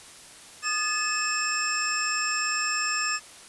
sine tone cluster, 1227 / 1729 / 2599 / 5330 / 7470 Hz, D#6 / A6 / E7 / E8 / A#8, -25 / -31 / -25 / +18 / +3 cents, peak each -31 dBFS, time 0.62-3.2 s, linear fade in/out 50 ms, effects white hiss -47 dBFS RMS until 3.48 s + resampled to 24000 Hz

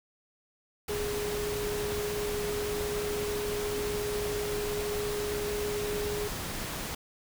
sine tone in noise, 415.3 Hz, G#4, in tune, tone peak -31 dBFS, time 0.89-6.28 s, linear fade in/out 5 ms, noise pink, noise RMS -36 dBFS, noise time 0.88-6.95 s, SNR +2 dB, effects none

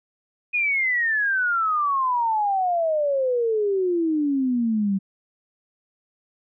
sine exponential sweep, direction down, 2489 to 190 Hz, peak -19 dBFS, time 0.53-4.99 s, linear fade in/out 20 ms, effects none

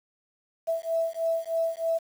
sine beating tone pair, 657 / 660.2 Hz, E5 / E5, -6 / +2 cents, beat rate 3.2 Hz, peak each -28 / -28 dBFS, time 0.67-1.99 s, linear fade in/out 20 ms, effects 8-bit

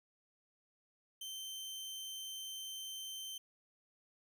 sawtooth tone, 3105 Hz, G7, 17 cents flat, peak -40 dBFS, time 1.21-3.38 s, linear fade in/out 5 ms, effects none

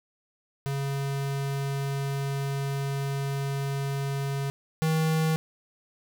square tone pair in turn, 138.59 / 159 Hz, C#3 / D#3, 0 / +38 cents, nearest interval major second, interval 238 cents, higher second, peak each -28 / -23 dBFS, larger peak second, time 0.66-4.5 / 4.82-5.36 s, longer first, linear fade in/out 0 ms, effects none

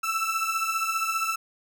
30% pulse beating tone pair, 1318.5 / 1333.5 Hz, E6 / E6, 0 / +20 cents, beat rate 15 Hz, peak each -25 / -26 dBFS, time 0.03-1.36 s, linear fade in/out 10 ms, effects none

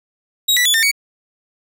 sawtooth tone with pitch steps, 3813 / 1962 / 3445 / 1807 / 2245 Hz, A#7 / B6 / A7 / A6 / C#7, +38 / -12 / -37 / +46 / +21 cents, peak -9 dBFS, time 0.48-0.915 s, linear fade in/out 10 ms, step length 87 ms, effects none

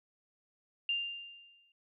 sine tone with exponential decay, 2794 Hz, F7, in tune, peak -28 dBFS, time 0.89-1.72 s, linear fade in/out 2 ms, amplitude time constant 180 ms, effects none

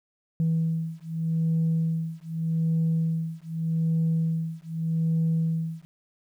sine beating tone pair, 162.3 / 163.13 Hz, E3 / E3, -27 / -18 cents, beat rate 0.83 Hz, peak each -25 dBFS, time 0.4-5.85 s, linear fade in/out 0 ms, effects tanh soft clip ceiling -18 dBFS + 10-bit

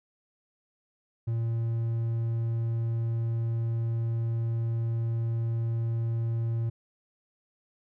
triangle tone, 115 Hz, A#2, 23 cents flat, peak -24 dBFS, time 1.27-6.7 s, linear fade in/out 10 ms, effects none

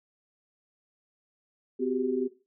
sine tone cluster, 254.6 / 373.2 / 396.2 Hz, C4 / F#4 / G4, -47 / +15 / +18 cents, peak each -30 dBFS, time 1.79-2.28 s, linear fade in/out 20 ms, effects noise-tail reverb RT60 0.3 s tail -17 dB re dry

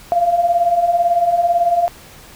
sine beating tone pair, 677 / 695 Hz, E5 / F5, +46 / -9 cents, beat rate 18 Hz, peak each -19 / -13 dBFS, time 0.12-1.88 s, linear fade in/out 0 ms, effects pink hiss -41 dBFS RMS until 2.35 s

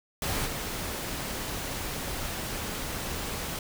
pink noise with level steps, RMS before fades -30 / -34 dBFS, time 0.22-3.59 s, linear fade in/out 2 ms, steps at 0.45 s, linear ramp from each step 20 ms, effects none

